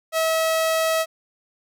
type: tone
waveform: sawtooth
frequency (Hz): 645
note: E5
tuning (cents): -38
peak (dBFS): -15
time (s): 0.12-1.06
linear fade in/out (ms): 50
effects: none